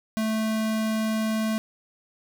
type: tone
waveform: square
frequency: 219.3 Hz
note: A3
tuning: 6 cents flat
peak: -24 dBFS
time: 0.17-1.58 s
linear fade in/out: 0 ms
effects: none